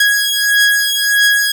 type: beating tone pair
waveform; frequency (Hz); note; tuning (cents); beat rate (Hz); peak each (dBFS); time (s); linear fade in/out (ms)
sawtooth; 1656 / 1657.6; G#6 / G#6; -5 / -4; 1.6; -10; 0-1.52; 5
effects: none